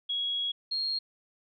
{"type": "tone pair in turn", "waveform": "sine", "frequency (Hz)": [3322, 4249], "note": ["G#7", "C8"], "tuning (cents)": [0, 26], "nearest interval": "major third", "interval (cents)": 426, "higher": "second", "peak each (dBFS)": -28, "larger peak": "neither", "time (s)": [[0.09, 0.52], [0.71, 0.99]], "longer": "first", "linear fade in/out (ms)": 10, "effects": []}